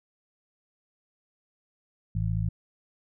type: harmonic tone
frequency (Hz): 54.3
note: A1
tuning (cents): -22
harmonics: 1 / 2 / 3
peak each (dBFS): -31 / -27 / -31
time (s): 2.15-2.49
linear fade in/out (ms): 5
effects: none

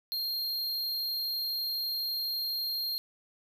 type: tone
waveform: square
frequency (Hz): 4212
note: C8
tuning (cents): +11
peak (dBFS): -31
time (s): 0.12-2.98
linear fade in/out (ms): 0
effects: none

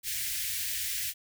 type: band-stop noise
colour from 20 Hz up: white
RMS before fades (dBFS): -33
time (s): 0.03-1.14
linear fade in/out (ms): 50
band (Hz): 120 to 1700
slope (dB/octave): 48
effects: none

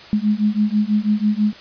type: beating tone pair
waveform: sine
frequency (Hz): 207.6 / 213.7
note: G#3 / G#3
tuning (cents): 0 / +50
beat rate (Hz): 6.1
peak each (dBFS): -18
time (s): 0.13-1.53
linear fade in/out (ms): 0
effects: white hiss -40 dBFS RMS until 1.6 s + resampled to 11025 Hz

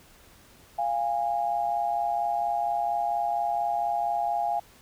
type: tone pair together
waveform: sine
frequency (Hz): 695 / 819.3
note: F5 / G#5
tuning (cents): -9 / -24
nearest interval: minor third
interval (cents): 285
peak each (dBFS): -27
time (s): 0.78-4.6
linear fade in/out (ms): 10
effects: pink hiss -55 dBFS RMS until 4.81 s

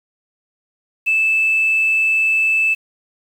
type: tone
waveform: sine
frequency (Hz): 2629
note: E7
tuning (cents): -5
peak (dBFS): -12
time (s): 1.06-2.75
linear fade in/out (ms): 20
effects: tanh soft clip ceiling -8 dBFS + 7-bit

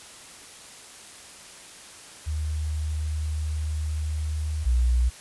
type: tone pair in turn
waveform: sine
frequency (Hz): 76.9 / 61.04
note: D#2 / B1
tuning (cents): -20 / -20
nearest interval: major third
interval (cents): 400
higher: first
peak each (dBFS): -25 / -18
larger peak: second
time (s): 2.26-4.65 / 4.65-5.1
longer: first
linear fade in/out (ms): 20
effects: white hiss -45 dBFS RMS until 5.2 s + resampled to 24000 Hz

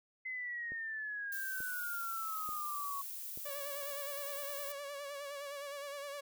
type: exponential sweep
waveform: sine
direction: down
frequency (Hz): 2058 to 1103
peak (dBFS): -38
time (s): 0.25-3.02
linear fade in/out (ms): 10
type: click train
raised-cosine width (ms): 2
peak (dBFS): -38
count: 4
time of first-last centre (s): 0.72-3.375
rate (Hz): 1.13
type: noise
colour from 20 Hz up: violet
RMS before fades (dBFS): -44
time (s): 1.32-4.72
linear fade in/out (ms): 2
type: tone with vibrato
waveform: sawtooth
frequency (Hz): 568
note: C#5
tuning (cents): +42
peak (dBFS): -38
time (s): 3.45-6.21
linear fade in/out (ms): 10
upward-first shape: sine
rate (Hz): 9.7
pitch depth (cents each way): 46
effects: none

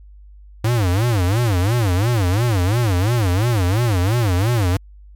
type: tone with vibrato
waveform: square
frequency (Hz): 103.83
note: G#2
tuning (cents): 0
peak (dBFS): -15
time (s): 0.64-4.77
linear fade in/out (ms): 5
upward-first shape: sine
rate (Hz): 2.9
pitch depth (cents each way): 290
effects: added 50 Hz sine -39 dBFS peak until 5.15 s + MP3 96 kbps

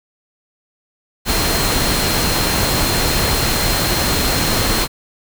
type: tone in noise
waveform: sine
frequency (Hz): 4186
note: C8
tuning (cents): 0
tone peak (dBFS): -24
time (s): 1.25-4.88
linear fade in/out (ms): 50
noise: pink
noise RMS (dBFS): -17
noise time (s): 1.25-4.88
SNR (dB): -10
effects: none

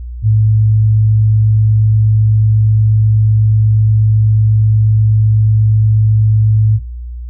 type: tone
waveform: sine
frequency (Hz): 108.2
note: A2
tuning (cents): -29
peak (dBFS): -7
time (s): 0.22-6.8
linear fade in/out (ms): 50
effects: noise-tail reverb RT60 0.2 s tail -17 dB re dry + added 60 Hz sine -22 dBFS peak until 7.29 s

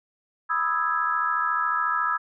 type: chord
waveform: sine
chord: E major seventh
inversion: second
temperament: equal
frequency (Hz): 987.8 / 1244.5 / 1318.5 / 1661.2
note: B5 / D#6 / E6 / G#6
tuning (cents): 0 / 0 / 0 / 0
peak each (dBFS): -30 / -28 / -25 / -28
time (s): 0.49-2.18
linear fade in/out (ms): 20
effects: none

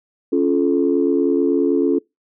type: chord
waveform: sine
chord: Db augmented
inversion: none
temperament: just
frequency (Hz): 277.2 / 346.5 / 433.1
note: Db4 / F4 / A4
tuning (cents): 0 / -14 / -27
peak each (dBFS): -17 / -18 / -19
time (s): 0.32-1.99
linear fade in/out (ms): 10
effects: noise-tail reverb RT60 0.2 s tail -25 dB re dry + tanh soft clip ceiling -5 dBFS

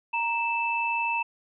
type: tone pair together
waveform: sine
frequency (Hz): 933 / 2639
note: A#5 / E7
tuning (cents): +1 / +1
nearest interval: octave + tritone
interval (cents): 1800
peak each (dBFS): -27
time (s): 0.13-1.23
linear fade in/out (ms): 10
effects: none

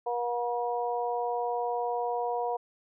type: harmonic tone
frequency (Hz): 240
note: B3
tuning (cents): -49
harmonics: 2 / 3 / 4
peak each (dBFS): -32 / -31 / -34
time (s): 0.06-2.57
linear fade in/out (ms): 10
effects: none

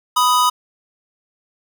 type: tone pair together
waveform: square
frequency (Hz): 991.3 / 1249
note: B5 / D#6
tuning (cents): +6 / +6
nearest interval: major third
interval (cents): 400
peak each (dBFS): -16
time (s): 0.16-0.5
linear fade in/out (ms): 10
effects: none

